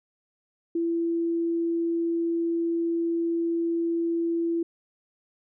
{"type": "tone", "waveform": "sine", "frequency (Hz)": 335.6, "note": "E4", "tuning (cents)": 31, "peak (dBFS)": -23, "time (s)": [0.75, 4.63], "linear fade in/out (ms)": 5, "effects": []}